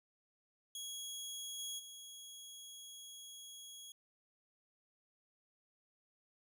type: tone with level steps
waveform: 20% pulse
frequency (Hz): 3320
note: G#7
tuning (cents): -1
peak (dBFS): -38 / -36 / -45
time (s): 0.75-3.92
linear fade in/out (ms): 2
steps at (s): 1.58 / 1.78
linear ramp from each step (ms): 20
effects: none